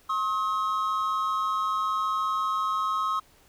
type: tone pair together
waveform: triangle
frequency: 1073.9 / 1273 Hz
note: C6 / D#6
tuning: +45 / +39 cents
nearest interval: minor third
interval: 294 cents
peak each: -26 / -25 dBFS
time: 0.09-3.2 s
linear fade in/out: 10 ms
effects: pink hiss -59 dBFS RMS until 3.48 s